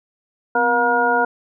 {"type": "harmonic tone with a mistuned harmonic", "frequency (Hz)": 238.4, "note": "A#3", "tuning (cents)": 39, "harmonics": [1, 2, 3, 4, 6], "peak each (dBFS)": [-27, -21, -20, -20, -19], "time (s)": [0.55, 1.25], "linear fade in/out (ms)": 5, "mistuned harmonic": 1, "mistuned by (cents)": 110, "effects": []}